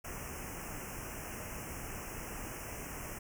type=band-stop noise; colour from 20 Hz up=pink; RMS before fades=-43 dBFS; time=0.04-3.19 s; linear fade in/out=10 ms; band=2900 to 5400 Hz; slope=96 dB/octave; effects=none